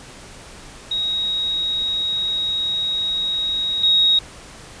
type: tone pair in turn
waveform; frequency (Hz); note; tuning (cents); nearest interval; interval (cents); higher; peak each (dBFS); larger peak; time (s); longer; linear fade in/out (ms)
sine; 3790 / 3775; A#7 / A#7; +28 / +21; unison; 7; first; -19 / -12; second; 0.91-3.83 / 3.83-4.19; first; 5
effects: pink hiss -40 dBFS RMS until 4.8 s + resampled to 22050 Hz